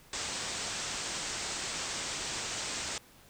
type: low-pass noise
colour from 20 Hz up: white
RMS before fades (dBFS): -37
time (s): 0.13-2.98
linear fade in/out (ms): 2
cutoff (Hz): 8400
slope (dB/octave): 96
effects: pink hiss -58 dBFS RMS until 3.29 s